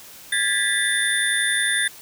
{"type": "tone cluster", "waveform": "sine", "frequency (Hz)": [1631, 1742, 1966, 3569, 9660], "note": ["G#6", "A6", "B6", "A7", "D9"], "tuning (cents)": [-32, -18, -8, 24, 48], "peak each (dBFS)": -25, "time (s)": [0.32, 1.88], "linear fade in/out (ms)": 5, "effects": ["white hiss -43 dBFS RMS until 2.01 s"]}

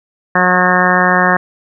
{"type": "harmonic tone", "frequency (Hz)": 181.4, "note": "F#3", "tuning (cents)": -34, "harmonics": [1, 2, 3, 4, 5, 6, 7, 8, 9, 10], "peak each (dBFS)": [-17, -21, -19, -17, -21, -16, -20, -21, -16, -16], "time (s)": [0.35, 1.37], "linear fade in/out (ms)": 5, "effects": []}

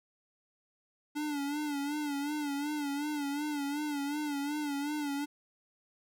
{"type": "tone with vibrato", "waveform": "square", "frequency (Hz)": 290.8, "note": "D4", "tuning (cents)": -17, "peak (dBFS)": -33, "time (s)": [1.15, 5.26], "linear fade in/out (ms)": 20, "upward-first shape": "sine", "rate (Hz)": 2.7, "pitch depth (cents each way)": 66, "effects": []}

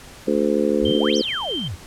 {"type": "harmonic tone", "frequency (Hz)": 73.42, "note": "D2", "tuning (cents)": 0, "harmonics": [3, 4, 5, 6, 7], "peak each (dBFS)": [-23, -23, -23, -23, -23], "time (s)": [0.27, 1.22], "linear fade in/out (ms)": 10}
{"type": "exponential two-way sweep", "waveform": "sine", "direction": "up then down", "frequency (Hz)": [37.56, 6272, 72.1], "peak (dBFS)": -26, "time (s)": [0.81, 1.76], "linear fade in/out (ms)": 20, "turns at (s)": 1.17}
{"type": "tone with tremolo", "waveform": "sine", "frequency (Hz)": 3136, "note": "G7", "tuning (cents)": 0, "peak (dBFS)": -24, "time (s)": [0.85, 1.68], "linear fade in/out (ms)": 5, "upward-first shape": "square", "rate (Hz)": 4.7, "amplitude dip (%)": 30}
{"effects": ["pink hiss -42 dBFS RMS until 1.86 s", "low-pass 11000 Hz 12 dB/octave"]}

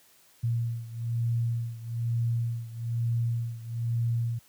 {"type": "beating tone pair", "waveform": "sine", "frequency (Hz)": [116.54, 117.64], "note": ["A#2", "A#2"], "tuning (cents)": [0, 16], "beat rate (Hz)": 1.1, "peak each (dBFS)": [-28, -31], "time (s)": [0.43, 4.39], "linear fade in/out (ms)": 10, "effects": ["white hiss -60 dBFS RMS until 4.48 s", "high-pass 60 Hz 12 dB/octave"]}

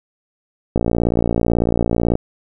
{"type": "click train", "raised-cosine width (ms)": 2, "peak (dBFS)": -3, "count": 82, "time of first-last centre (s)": [0.76, 2.154], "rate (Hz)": 58.1, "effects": []}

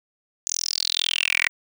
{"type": "tone with high-pass filter sweep", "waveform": "10% pulse", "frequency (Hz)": 42.13, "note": "E1", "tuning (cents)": 38, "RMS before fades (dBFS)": -24, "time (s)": [0.47, 1.49], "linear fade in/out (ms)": 0, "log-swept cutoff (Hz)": [6600, 2000], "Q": 7.9, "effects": []}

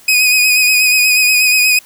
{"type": "tone with vibrato", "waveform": "sawtooth", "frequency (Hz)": 2500, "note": "D#7", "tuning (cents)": 8, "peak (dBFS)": -5, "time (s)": [0.08, 1.79], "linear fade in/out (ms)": 5, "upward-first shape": "sine", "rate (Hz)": 8.3, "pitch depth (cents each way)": 32, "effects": ["white hiss -43 dBFS RMS until 1.85 s"]}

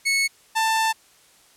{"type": "tone pair in turn", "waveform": "sawtooth", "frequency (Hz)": [2202, 888.6], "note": ["C#7", "A5"], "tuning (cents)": [-12, 17], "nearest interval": "octave + major third", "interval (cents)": 1571, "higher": "first", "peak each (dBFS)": -15, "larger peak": "neither", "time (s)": [[0.05, 0.28], [0.55, 0.93]], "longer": "second", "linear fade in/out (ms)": 20, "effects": ["white hiss -55 dBFS RMS until 1.56 s", "low-pass 11000 Hz 12 dB/octave"]}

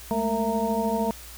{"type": "tone cluster", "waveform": "sine", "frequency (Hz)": [210.1, 223.3, 457.1, 667, 924], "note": ["G#3", "A3", "A#4", "E5", "A#5"], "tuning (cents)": [20, 26, -34, 20, -16], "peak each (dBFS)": -29, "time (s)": [0.11, 1.11], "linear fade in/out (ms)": 0, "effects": ["added 60 Hz sine -45 dBFS peak until 1.37 s", "white hiss -44 dBFS RMS until 1.37 s"]}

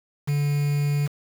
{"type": "tone with quantisation", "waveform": "triangle", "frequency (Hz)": 144.8, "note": "D3", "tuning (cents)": -24, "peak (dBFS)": -18, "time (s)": [0.27, 1.08], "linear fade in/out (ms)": 20, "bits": 6, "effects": []}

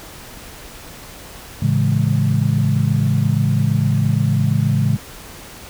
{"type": "chord", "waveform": "sine", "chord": "A major seventh", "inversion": "none", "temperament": "equal", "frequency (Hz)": [110, 138.59, 164.81, 207.7], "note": ["A2", "C#3", "E3", "G#3"], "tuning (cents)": [0, 0, 0, 0], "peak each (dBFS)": [-18, -17, -22, -22], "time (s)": [1.62, 4.97], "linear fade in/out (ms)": 5, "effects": ["pink hiss -37 dBFS RMS until 5.69 s"]}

